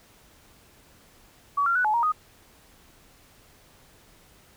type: tone with pitch steps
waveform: sine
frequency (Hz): 1136 / 1379 / 1482 / 855 / 940 / 1244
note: C#6 / F6 / F#6 / A5 / A#5 / D#6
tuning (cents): +42 / -22 / +2 / -50 / +14 / -1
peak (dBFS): -20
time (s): 1.57-2.122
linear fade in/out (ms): 10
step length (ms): 92
effects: pink hiss -56 dBFS RMS until 4.56 s